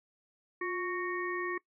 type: harmonic tone with a mistuned harmonic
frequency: 370 Hz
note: F#4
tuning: in tune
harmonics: 1 / 3 / 5 / 6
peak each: -35 / -38 / -38 / -44 dBFS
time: 0.61-1.58 s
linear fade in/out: 5 ms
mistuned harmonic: 1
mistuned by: -72 cents
effects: noise-tail reverb RT60 0.1 s tail -21 dB re dry